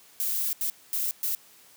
violet noise bursts at uneven times, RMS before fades -28 dBFS, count 4, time 0.2-0.53 / 0.61-0.7 / 0.93-1.11 / 1.23-1.35 s, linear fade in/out 0 ms, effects white hiss -55 dBFS RMS until 1.76 s + high-pass 100 Hz 12 dB/octave

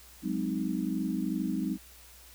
sine chord, Ab dominant seventh, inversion third, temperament equal with one note detuned, 185 / 207.7 / 258.5 / 311.1 Hz, Gb3 / Ab3 / C4 / Eb4, 0 / 0 / -21 / 0 cents, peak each -34 dBFS, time 0.22-1.78 s, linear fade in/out 50 ms, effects added 60 Hz sine -56 dBFS peak until 2.34 s + white hiss -54 dBFS RMS until 2.34 s

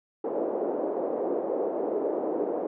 white band-pass noise, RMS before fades -29 dBFS, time 0.24-2.67 s, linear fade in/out 5 ms, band 330 to 560 Hz, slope 24 dB/octave, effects none

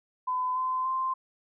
sine tone with pitch steps, 1011 / 1027.5 / 1044.2 Hz, B5 / C6 / C6, +40 / -32 / -4 cents, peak -26 dBFS, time 0.27-1.14 s, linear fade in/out 10 ms, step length 290 ms, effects none

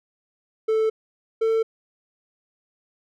triangle tone pair in turn, 440 / 447.7 Hz, A4 / A4, 0 / +30 cents, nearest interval unison, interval 30 cents, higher second, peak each -16 dBFS, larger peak neither, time 0.68-0.9 / 1.41-1.63 s, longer neither, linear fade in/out 10 ms, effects none

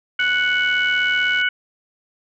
harmonic tone, 740 Hz, F#5, in tune, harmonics 2 / 3 / 4, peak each -18 / -22 / -24 dBFS, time 0.19-1.49 s, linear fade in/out 5 ms
click train, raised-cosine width 0.2 ms, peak -18 dBFS, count 93, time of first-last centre 0.2-1.414 s, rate 75.8 Hz
effects none

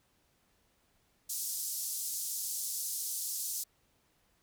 white band-pass noise, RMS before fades -37 dBFS, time 1.29-3.64 s, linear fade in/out 10 ms, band 5100 to 14000 Hz, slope 24 dB/octave, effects pink hiss -72 dBFS RMS until 4.42 s

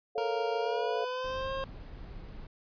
sine chord, A augmented, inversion none, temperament equal, 440 / 554.4 / 698.5 Hz, A4 / C#5 / E#5, 0 / 0 / 0 cents, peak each -33 / -38 / -35 dBFS, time 0.15-1.05 s, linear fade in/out 10 ms
25% pulse tone with pitch glide, 466.2 to 535.5 Hz, A#4 to C5, 0 to +40 cents, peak -29 dBFS, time 0.18-1.64 s, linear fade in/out 0 ms, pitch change +240 cents, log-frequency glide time 0.58-1.52 s
brown noise, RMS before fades -44 dBFS, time 1.24-2.47 s, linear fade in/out 5 ms
effects resampled to 11025 Hz

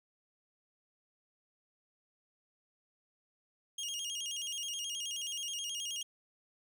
25% pulse tone with vibrato, 3041 Hz, F#7, 47 cents sharp, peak -33 dBFS, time 3.78-6.03 s, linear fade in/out 5 ms, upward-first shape square, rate 9.4 Hz, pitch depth 110 cents each way, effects none

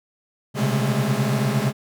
45% pulse tone cluster, 122 / 132.6 / 141.4 / 204.2 / 217.8 Hz, B2 / C3 / C#3 / G#3 / A3, -21 / +23 / +35 / -29 / -17 cents, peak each -30 / -23 / -26 / -26 / -27 dBFS, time 0.54-1.73 s, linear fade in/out 50 ms, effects none

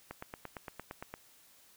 click train, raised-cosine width 0.5 ms, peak -26 dBFS, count 10, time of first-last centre 0.11-1.14 s, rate 8.74 Hz, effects white hiss -62 dBFS RMS until 1.76 s

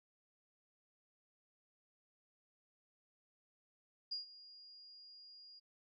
sine tone with ADSR envelope, 4845 Hz, D#8, 47 cents flat, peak -37 dBFS, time 4.11-5.6 s, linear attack 12 ms, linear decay 130 ms, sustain -18 dB, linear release 18 ms, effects none

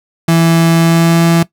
35% pulse tone with pitch glide, 165.7 to 167.53 Hz, E3 to E3, +9 to +28 cents, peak -5 dBFS, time 0.28-1.43 s, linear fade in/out 5 ms, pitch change +19 cents, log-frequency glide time 0.8-1.24 s, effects noise-tail reverb RT60 0.1 s tail -18 dB re dry

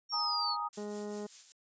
sine linear sweep, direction down, 5600 to 4269 Hz, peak -32 dBFS, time 0.09-0.57 s, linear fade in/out 50 ms
sine chord, Ab suspended second, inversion none, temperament just, 830.6 / 934.4 / 1245.9 Hz, Ab5 / Bb5 / Eb6, 0 / +4 / +2 cents, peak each -40 / -38 / -35 dBFS, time 0.12-0.69 s, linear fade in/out 20 ms
violet noise with tremolo, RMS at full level -41 dBFS, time 0.73-1.52 s, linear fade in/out 0 ms, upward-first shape sine, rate 5.1 Hz, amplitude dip 55%
harmonic tone, 207.7 Hz, G#3, in tune, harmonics 1 / 2 / 3 / 4 / 5 / 6 / 7 / 9, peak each -41 / -40 / -48 / -51 / -57 / -60 / -61 / -62 dBFS, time 0.77-1.27 s, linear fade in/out 10 ms
effects resampled to 16000 Hz

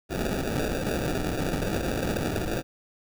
blue noise with sample-and-hold, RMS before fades -28 dBFS, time 0.09-2.63 s, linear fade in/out 50 ms, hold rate 1050 Hz, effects none

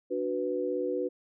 sine chord, B minor, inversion first, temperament equal, 293.7 / 370 / 493.9 Hz, D4 / F#4 / B4, 0 / 0 / 0 cents, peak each -35 / -32 / -31 dBFS, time 0.1-1.09 s, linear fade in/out 20 ms, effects none

